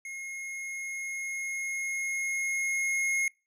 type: tone with level ramp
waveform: square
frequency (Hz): 2155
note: C#7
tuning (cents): -49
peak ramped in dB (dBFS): -38 to -26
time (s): 0.05-3.28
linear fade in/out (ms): 2
effects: noise-tail reverb RT60 0.3 s tail -26 dB re dry + low-pass 12000 Hz 12 dB/octave